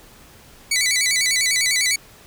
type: tone with vibrato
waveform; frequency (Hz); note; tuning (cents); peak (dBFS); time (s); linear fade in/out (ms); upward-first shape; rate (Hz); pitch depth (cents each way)
15% pulse; 2122; C7; +24; -10; 0.71-1.96; 5; square; 10; 100
effects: pink hiss -47 dBFS RMS until 2.26 s